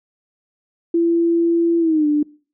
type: tone with pitch glide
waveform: sine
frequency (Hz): 337.1 to 296.9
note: E4 to D4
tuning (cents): +39 to +19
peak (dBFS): -13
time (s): 0.94-2.23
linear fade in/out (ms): 5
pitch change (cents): -220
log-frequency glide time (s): 1.79-2.07
effects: noise-tail reverb RT60 0.4 s tail -23 dB re dry